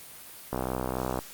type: click train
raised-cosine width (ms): 1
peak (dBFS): -15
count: 43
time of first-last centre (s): 0.53-1.189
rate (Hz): 63.7
effects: white hiss -46 dBFS RMS until 1.33 s + Opus 32 kbps